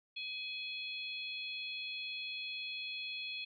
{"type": "harmonic tone", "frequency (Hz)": 842, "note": "G#5", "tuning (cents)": 24, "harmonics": [3, 4, 5], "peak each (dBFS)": [-42, -44, -46], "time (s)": [0.16, 3.45], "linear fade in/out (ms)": 10, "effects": []}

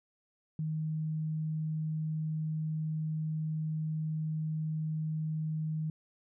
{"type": "tone", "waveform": "sine", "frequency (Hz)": 156.4, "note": "D#3", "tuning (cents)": 9, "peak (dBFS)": -31, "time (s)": [0.59, 5.9], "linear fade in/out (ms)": 2, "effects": []}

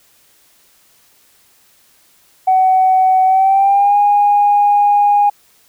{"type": "tone with pitch glide", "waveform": "sine", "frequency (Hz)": [752, 820.1], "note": ["F#5", "G#5"], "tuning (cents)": [28, -22], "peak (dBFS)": -7, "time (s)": [2.47, 5.3], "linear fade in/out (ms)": 10, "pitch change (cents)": 150, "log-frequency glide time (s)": [3.25, 3.97], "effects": ["tanh soft clip ceiling -3 dBFS", "white hiss -52 dBFS RMS until 5.68 s"]}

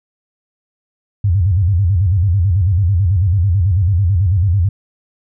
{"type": "tone with vibrato", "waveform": "sine", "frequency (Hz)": 92.5, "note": "F#2", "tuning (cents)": 0, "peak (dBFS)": -10, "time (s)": [1.24, 4.69], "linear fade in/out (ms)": 5, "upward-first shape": "square", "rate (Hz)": 9.1, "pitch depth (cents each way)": 160, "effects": []}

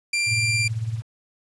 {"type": "tone", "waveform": "sawtooth", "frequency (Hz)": 2372, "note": "D7", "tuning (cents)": 17, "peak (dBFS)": -17, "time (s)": [0.13, 0.68], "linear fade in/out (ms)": 5}
{"type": "tone with tremolo", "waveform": "sine", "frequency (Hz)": 112.3, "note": "A2", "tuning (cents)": 36, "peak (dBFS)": -21, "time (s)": [0.26, 1.03], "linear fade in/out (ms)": 50, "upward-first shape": "sine", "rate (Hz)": 18, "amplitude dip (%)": 70}
{"effects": ["resampled to 22050 Hz", "8-bit"]}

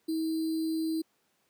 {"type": "tone with sample-and-hold", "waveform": "sine", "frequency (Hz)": 320.6, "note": "E4", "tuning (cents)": -48, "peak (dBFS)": -27, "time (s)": [0.08, 1.02], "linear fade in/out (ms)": 10, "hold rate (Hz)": 4410, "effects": ["pink hiss -72 dBFS RMS until 1.49 s", "high-pass 200 Hz 12 dB/octave"]}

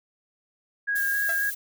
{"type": "tone with vibrato", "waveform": "sine", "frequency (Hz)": 1634, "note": "G#6", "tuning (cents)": -29, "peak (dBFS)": -23, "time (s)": [0.87, 1.51], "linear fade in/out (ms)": 20, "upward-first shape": "square", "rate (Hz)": 3.7, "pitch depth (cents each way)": 14}
{"type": "noise", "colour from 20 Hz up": "violet", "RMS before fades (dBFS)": -33, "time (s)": [0.95, 1.55], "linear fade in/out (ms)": 10}
{"type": "tone with exponential decay", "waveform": "sawtooth", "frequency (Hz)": 670, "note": "E5", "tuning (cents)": 28, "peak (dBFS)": -27, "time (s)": [1.29, 1.44], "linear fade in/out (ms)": 2, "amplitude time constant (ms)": 31}
{"effects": []}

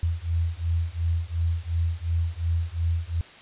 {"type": "beating tone pair", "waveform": "sine", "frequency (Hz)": [82.41, 85.21], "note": ["E2", "F2"], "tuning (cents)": [0, -42], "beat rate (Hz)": 2.8, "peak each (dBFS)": -26, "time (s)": [0.03, 3.21], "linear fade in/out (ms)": 0, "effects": ["white hiss -47 dBFS RMS until 3.41 s", "resampled to 8000 Hz"]}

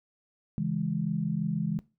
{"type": "chord", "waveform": "sine", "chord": "C# minor", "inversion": "none", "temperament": "equal", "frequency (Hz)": [138.59, 164.81, 207.7], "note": ["C#3", "E3", "G#3"], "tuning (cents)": [0, 0, 0], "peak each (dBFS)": [-34, -30, -31], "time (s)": [0.58, 1.79], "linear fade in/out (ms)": 0, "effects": ["noise-tail reverb RT60 0.3 s tail -20 dB re dry"]}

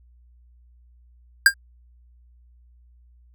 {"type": "tone with exponential decay", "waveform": "square", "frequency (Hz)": 1604, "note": "G6", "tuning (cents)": 39, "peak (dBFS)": -6, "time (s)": [1.46, 1.54], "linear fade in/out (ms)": 2, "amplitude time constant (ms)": 17, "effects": ["added 60 Hz sine -51 dBFS peak until 3.34 s"]}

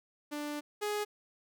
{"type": "tone pair in turn", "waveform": "sawtooth", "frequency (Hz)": [295, 417.2], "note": ["D4", "G#4"], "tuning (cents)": [8, 8], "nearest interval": "tritone", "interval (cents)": 600, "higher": "second", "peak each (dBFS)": [-32, -28], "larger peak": "second", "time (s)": [[0.31, 0.61], [0.81, 1.05]], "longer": "first", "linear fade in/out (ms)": 20, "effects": []}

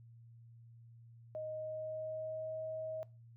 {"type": "tone with pitch glide", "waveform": "sine", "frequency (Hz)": [622.3, 633.5], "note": ["D#5", "D#5"], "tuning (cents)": [0, 31], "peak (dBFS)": -39, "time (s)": [1.35, 3.03], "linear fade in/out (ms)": 0, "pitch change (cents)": 31, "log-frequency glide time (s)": [1.5, 2.62], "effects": ["noise-tail reverb RT60 0.3 s tail -21 dB re dry", "added 116 Hz sine -55 dBFS peak until 3.36 s"]}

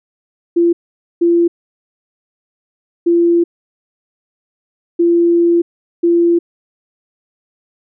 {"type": "tone bursts at uneven times", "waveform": "sine", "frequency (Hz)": 341.9, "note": "F4", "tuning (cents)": -37, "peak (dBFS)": -8, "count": 5, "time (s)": [[0.56, 0.73], [1.21, 1.48], [3.06, 3.44], [4.99, 5.62], [6.03, 6.39]], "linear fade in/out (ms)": 10, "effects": []}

